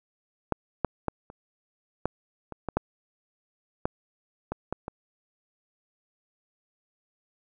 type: clicks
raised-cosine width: 1 ms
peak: -10 / -9 / -12 / -29 / -11 / -23 / -16 / -9 / -11 / -16 / -15 / -20 dBFS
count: 12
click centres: 0.523 / 0.847 / 1.083 / 1.301 / 2.056 / 2.523 / 2.687 / 2.77 / 3.855 / 4.52 / 4.726 / 4.881 s
effects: none